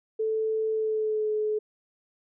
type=tone with pitch glide; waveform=sine; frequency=439.1 to 427.3 Hz; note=A4 to G#4; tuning=-4 to +49 cents; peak=-24 dBFS; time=0.19-1.59 s; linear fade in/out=10 ms; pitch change=-47 cents; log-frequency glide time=0.71-1.32 s; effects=none